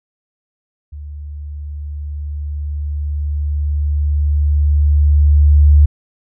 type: tone with level ramp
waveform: sine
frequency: 73.5 Hz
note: D2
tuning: 2 cents sharp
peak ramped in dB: -27 to -4 dBFS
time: 0.92-5.86 s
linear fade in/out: 10 ms
effects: none